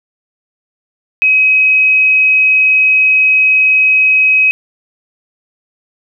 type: tone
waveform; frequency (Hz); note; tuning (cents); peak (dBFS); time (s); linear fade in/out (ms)
sine; 2539; D#7; +34; -6; 1.22-4.51; 0
effects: none